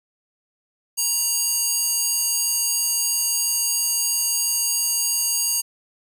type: tone with high-pass filter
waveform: square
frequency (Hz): 943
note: A#5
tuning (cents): +20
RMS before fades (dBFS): -22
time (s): 0.97-5.62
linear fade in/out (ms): 20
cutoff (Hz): 6800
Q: 1.5
effects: none